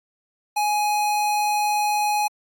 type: tone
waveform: square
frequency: 836 Hz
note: G#5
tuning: 11 cents sharp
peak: -20 dBFS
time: 0.56-2.28 s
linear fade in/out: 10 ms
effects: AAC 64 kbps